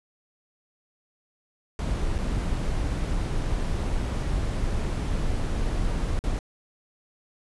brown noise with dropouts, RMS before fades -26 dBFS, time 1.79-6.39 s, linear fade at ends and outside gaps 1 ms, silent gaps 2.182-2.186 / 6.191-6.239 s, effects resampled to 24000 Hz

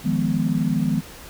sine chord, F half-diminished seventh, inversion third, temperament equal, 155.56 / 174.61 / 207.7 / 246.9 Hz, Eb3 / F3 / Ab3 / Cb4, 0 / 0 / 0 / 0 cents, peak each -24 dBFS, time 0.04-1.01 s, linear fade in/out 20 ms, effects pink hiss -41 dBFS RMS until 1.29 s

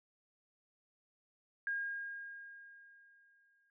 sine tone with exponential decay, 1622 Hz, G#6, 41 cents flat, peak -33 dBFS, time 1.67-3.7 s, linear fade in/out 1 ms, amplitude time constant 440 ms, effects none

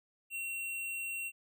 square tone, 2732 Hz, F7, 39 cents flat, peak -37 dBFS, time 0.3-1.32 s, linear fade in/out 50 ms, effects none

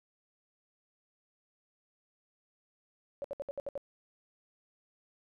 sine tone bursts, 563 Hz, C#5, 27 cents sharp, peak -34 dBFS, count 7, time 3.22-3.777 s, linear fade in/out 0 ms, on 23 ms, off 66 ms, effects none

